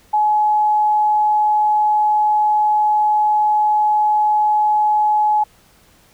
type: tone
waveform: sine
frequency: 847 Hz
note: G#5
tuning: 34 cents sharp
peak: -12 dBFS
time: 0.13-5.44 s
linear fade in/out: 10 ms
effects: pink hiss -52 dBFS RMS until 6.13 s